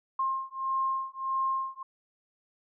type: beating tone pair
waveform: sine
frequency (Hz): 1063 / 1064.6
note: C6 / C6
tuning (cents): +27 / +30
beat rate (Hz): 1.6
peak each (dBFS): -31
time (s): 0.19-1.83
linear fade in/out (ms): 5
effects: none